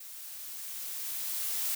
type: noise with level ramp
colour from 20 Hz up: blue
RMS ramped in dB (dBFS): -46 to -31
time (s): 0-1.75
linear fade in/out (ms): 5
effects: none